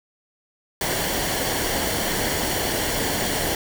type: noise with comb filter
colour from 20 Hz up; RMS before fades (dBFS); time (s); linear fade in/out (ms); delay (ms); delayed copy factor
pink; -24; 0.81-3.55; 2; 0.79; -0.5
effects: none